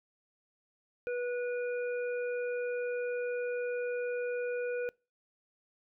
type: harmonic tone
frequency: 488.5 Hz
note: B4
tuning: 19 cents flat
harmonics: 1 / 3 / 5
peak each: -32 / -42 / -46 dBFS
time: 1.07-4.89 s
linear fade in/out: 0 ms
effects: noise-tail reverb RT60 0.3 s tail -25 dB re dry